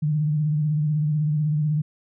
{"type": "tone with vibrato", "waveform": "sine", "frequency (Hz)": 151.3, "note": "D#3", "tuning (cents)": -48, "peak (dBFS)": -19, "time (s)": [0.02, 1.82], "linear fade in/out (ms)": 10, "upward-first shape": "sine", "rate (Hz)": 16, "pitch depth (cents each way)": 56, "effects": []}